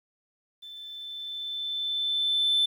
sine tone with level ramp, 3529 Hz, A7, 4 cents sharp, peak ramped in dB -41 to -18 dBFS, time 0.62-2.66 s, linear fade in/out 10 ms, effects tanh soft clip ceiling -18 dBFS + 10-bit

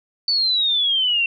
sine exponential sweep, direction down, 4547 to 2700 Hz, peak -16 dBFS, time 0.28-1.26 s, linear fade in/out 2 ms, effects none

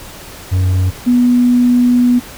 triangle / sine tone pair in turn, 92.5 / 245.1 Hz, F#2 / B3, 0 / -13 cents, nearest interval octave + perfect fourth, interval 1687 cents, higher second, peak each -8 / -7 dBFS, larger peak second, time 0.51-0.91 / 1.06-2.2 s, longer second, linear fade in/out 20 ms, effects pink hiss -33 dBFS RMS until 2.37 s

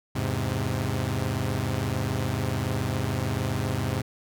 sawtooth chord, E augmented, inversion none, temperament equal, 82.41 / 103.83 / 130.81 Hz, E2 / G#2 / B#2, 0 / 0 / 0 cents, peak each -29 / -25 / -25 dBFS, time 0.15-4.02 s, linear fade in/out 10 ms, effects none

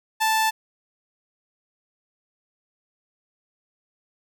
sawtooth tone, 880 Hz, A5, in tune, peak -15 dBFS, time 0.2-0.51 s, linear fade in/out 20 ms, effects none

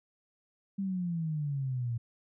sine exponential sweep, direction down, 199.3 to 114.8 Hz, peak -30 dBFS, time 0.78-1.98 s, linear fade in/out 10 ms, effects none

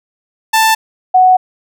sawtooth / sine tone pair in turn, 885 / 741 Hz, A5 / F#5, +10 / +2 cents, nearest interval minor third, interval 308 cents, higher first, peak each -4 dBFS, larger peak neither, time 0.53-0.75 / 1.14-1.37 s, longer second, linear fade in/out 10 ms, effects none

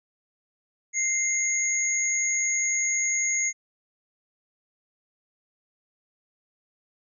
sine tone pair together, 2093 / 6645 Hz, C7 / G#8, 0 / 0 cents, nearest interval octave + minor sixth, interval 2000 cents, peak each -27 / -24 dBFS, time 0.93-3.53 s, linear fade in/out 50 ms, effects none

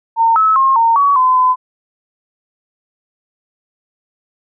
sine tone with pitch steps, 912 / 1296 / 1071 / 917 / 1129 / 1021 / 1015 Hz, A#5 / E6 / C6 / A#5 / C#6 / C6 / B5, -38 / -30 / +40 / -29 / +31 / -43 / +47 cents, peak -8 dBFS, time 0.16-1.56 s, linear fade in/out 50 ms, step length 200 ms, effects none

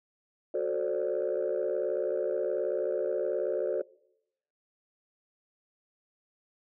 sine chord, D dominant seventh, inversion first, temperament just, 367.1 / 440.5 / 528.6 / 587.3 Hz, F#4 / A4 / C5 / D5, -14 / +2 / +18 / 0 cents, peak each -32 dBFS, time 0.54-3.82 s, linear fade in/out 5 ms, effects noise-tail reverb RT60 0.8 s tail -22 dB re dry + tanh soft clip ceiling -21 dBFS

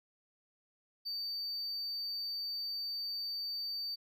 triangle tone, 4601 Hz, D8, 36 cents flat, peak -35 dBFS, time 1.05-3.96 s, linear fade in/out 20 ms, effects none

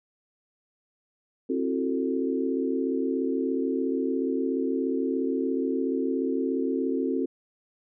sine chord, F# half-diminished seventh, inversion second, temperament just, 266.4 / 333 / 370 / 444 Hz, C4 / E4 / F#4 / A4, +31 / +18 / 0 / +16 cents, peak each -27 / -33 / -30 / -31 dBFS, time 1.49-7.26 s, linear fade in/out 10 ms, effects none

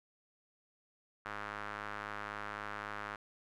square tone with band-pass filter, 51.9 Hz, G#1, in tune, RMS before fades -43 dBFS, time 1.25-3.16 s, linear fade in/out 5 ms, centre 1400 Hz, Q 2.2, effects none

